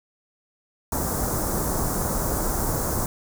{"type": "band-stop noise", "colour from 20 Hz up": "pink", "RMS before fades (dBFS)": -25, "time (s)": [0.92, 3.06], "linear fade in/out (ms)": 2, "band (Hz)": [1300, 6400], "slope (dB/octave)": 24, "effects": []}